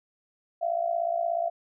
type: tone with amplitude modulation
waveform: sine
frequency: 680 Hz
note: F5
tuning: 46 cents flat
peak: -21 dBFS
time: 0.61-1.5 s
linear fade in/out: 20 ms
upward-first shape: sine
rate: 56.8 Hz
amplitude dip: 80%
effects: none